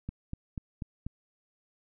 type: click train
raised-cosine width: 5 ms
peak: -23 dBFS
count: 5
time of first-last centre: 0.09-1.066 s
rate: 4.1 Hz
effects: none